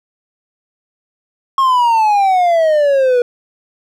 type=exponential sweep; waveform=triangle; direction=down; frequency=1089 to 480.4 Hz; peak=-7 dBFS; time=1.58-3.22 s; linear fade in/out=2 ms; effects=none